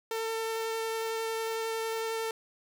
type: tone with vibrato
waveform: sawtooth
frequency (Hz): 448.9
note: A4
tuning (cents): +35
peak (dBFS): -27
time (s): 0.11-2.31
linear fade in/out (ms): 2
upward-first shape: sine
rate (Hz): 11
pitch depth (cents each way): 8
effects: none